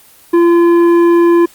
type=tone with tanh clipping; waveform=sine; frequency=342.1 Hz; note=F4; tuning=36 cents flat; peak=-7 dBFS; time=0.33-1.46 s; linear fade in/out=10 ms; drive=10 dB; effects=white hiss -43 dBFS RMS until 1.54 s + Opus 24 kbps